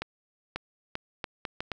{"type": "accelerating click train", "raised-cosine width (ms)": 0.3, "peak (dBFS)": -16, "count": 7, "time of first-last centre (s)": [0.02, 1.717], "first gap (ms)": 540, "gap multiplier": 0.73, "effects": []}